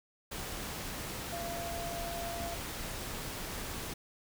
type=tone in noise; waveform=sine; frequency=684 Hz; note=F5; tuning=36 cents flat; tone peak=-39 dBFS; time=1.32-2.55 s; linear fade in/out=10 ms; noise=pink; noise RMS=-40 dBFS; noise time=0.31-3.94 s; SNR=-2 dB; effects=none